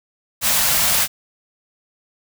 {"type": "band-stop noise", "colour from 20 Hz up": "white", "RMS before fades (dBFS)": -17, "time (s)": [0.41, 1.08], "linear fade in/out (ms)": 50, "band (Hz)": [260, 510], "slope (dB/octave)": 48, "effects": []}